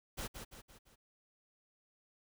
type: noise with echo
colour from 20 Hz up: pink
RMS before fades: -41 dBFS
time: 0.17-0.28 s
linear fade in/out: 20 ms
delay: 170 ms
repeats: 4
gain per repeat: -6 dB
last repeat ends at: 0.96 s
effects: none